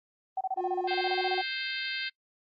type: tone bursts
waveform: sine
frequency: 759 Hz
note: F#5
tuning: 44 cents sharp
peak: -27 dBFS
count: 16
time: 0.37-1.414 s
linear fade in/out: 5 ms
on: 39 ms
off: 28 ms
type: tone with pitch glide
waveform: triangle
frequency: 358.6 to 365.5 Hz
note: F4 to F#4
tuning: +46 to -21 cents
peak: -29 dBFS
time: 0.56-1.43 s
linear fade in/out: 50 ms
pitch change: +33 cents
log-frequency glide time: 0.84-1.27 s
type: harmonic tone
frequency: 524 Hz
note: C5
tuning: 2 cents sharp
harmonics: 3 / 4 / 5 / 6 / 7 / 8 / 9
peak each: -37 / -38 / -39 / -40 / -40 / -41 / -42 dBFS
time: 0.87-2.1 s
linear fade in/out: 20 ms
effects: noise-tail reverb RT60 0.1 s tail -23 dB re dry + Opus 24 kbps